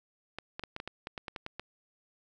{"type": "clicks", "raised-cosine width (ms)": 0.3, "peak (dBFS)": -22, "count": 12, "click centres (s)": [0.386, 0.595, 0.637, 0.764, 0.801, 0.876, 1.071, 1.178, 1.282, 1.362, 1.464, 1.596], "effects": []}